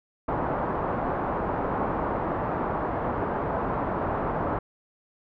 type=low-pass noise; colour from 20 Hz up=white; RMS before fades=-28 dBFS; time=0.28-4.59 s; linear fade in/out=5 ms; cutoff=1100 Hz; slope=24 dB/octave; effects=none